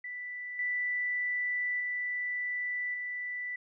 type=tone with level steps; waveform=sine; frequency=1977 Hz; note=B6; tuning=1 cent sharp; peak=-37 / -29 / -31 / -34 dBFS; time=0.04-3.56 s; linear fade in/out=5 ms; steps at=0.59 / 1.8 / 2.94 s; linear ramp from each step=2 ms; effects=none